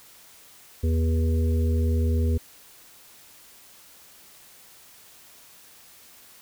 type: harmonic tone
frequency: 80.8 Hz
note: E2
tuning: 34 cents flat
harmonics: 1 / 3 / 5 / 6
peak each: -20 / -30 / -34 / -36 dBFS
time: 0.83-2.38 s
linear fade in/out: 10 ms
effects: white hiss -51 dBFS RMS until 6.41 s